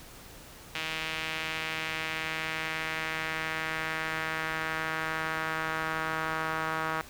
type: tone with band-pass filter sweep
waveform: sawtooth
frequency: 159.2 Hz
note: D#3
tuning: 40 cents sharp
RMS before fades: -33 dBFS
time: 0.75-7.01 s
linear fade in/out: 0 ms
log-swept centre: 2700 to 1300 Hz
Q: 1.9
effects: pink hiss -49 dBFS RMS until 7.09 s